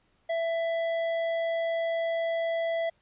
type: tone with tanh clipping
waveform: sine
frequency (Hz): 664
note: E5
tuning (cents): +12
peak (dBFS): -28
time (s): 0.29-2.9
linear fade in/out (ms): 10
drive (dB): 12
effects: pink hiss -69 dBFS RMS until 3.01 s + resampled to 8000 Hz